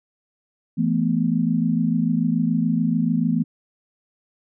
sine chord, E suspended fourth, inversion none, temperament equal with one note detuned, 167.21 / 220 / 246.9 Hz, E3 / A3 / B3, +25 / 0 / 0 cents, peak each -22 dBFS, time 0.77-3.44 s, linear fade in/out 20 ms, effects none

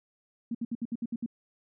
sine tone bursts, 233.1 Hz, A#3, in tune, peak -29 dBFS, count 8, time 0.51-1.262 s, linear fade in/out 5 ms, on 38 ms, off 64 ms, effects none

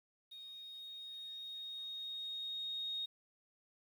sine tone with level ramp, 3729 Hz, A#7, in tune, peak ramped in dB -49 to -37 dBFS, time 0.31-3.06 s, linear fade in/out 10 ms, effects 11-bit

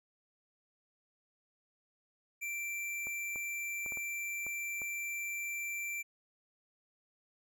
square tone, 2349 Hz, D7, in tune, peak -37 dBFS, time 2.41-6.03 s, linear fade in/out 20 ms
clicks, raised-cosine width 1 ms, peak -35 dBFS, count 7, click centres 3.07 / 3.359 / 3.862 / 3.922 / 3.973 / 4.466 / 4.818 s
effects none

